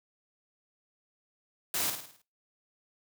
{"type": "noise with echo", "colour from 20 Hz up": "white", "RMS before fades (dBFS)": -31, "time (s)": [1.74, 1.9], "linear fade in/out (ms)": 2, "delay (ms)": 53, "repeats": 6, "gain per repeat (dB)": -6, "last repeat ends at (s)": 2.218, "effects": ["noise-tail reverb RT60 0.3 s tail -21 dB re dry", "high-pass 80 Hz 12 dB/octave"]}